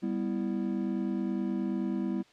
triangle chord, E minor, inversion first, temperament just, 197.78 / 247.2 / 329.6 Hz, G3 / B3 / E4, +16 / +2 / 0 cents, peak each -30 / -32 / -32 dBFS, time 0.02-2.23 s, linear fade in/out 20 ms, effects white hiss -60 dBFS RMS until 2.32 s + low-pass 4000 Hz 12 dB/octave

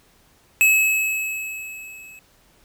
square tone with level ramp, 2582 Hz, E7, 37 cents flat, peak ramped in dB -12 to -42 dBFS, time 0.61-2.19 s, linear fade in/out 0 ms, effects pink hiss -57 dBFS RMS until 2.64 s

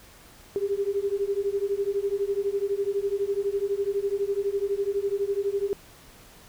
sine beating tone pair, 393.7 / 405.7 Hz, G4 / G#4, +8 / -41 cents, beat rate 12 Hz, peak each -27 dBFS, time 0.56-5.73 s, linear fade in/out 0 ms, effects pink hiss -51 dBFS RMS until 6.48 s

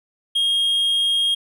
triangle tone, 3248 Hz, G#7, 39 cents flat, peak -15 dBFS, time 0.35-1.35 s, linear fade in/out 10 ms, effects none

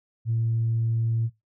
sine tone, 114.2 Hz, A#2, 35 cents flat, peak -21 dBFS, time 0.25-1.3 s, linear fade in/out 50 ms, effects noise-tail reverb RT60 0.2 s tail -19 dB re dry + tanh soft clip ceiling -17 dBFS

